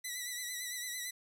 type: tone with vibrato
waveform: 10% pulse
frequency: 1970 Hz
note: B6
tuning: 5 cents flat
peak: -29 dBFS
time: 0.04-1.11 s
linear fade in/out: 10 ms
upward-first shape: triangle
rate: 8.9 Hz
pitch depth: 56 cents each way
effects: none